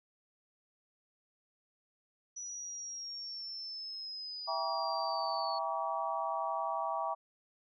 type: linear sweep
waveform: sine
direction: down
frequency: 5900 to 4416 Hz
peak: -40 dBFS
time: 2.36-5.59 s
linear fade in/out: 10 ms
type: chord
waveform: sine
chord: E diminished seventh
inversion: none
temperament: just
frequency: 659.3 / 791.1 / 949.3 / 1139.2 Hz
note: E5 / G5 / Bb5 / Db6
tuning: 0 / +16 / +31 / +47 cents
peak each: -38 dBFS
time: 4.47-7.15 s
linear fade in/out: 20 ms
effects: none